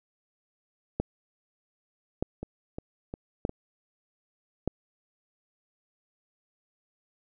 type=two click trains; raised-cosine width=2 ms; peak=-13 / -22 dBFS; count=4 / 4; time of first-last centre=1-4.676 / 2.43-3.494 s; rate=0.816 / 2.82 Hz; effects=none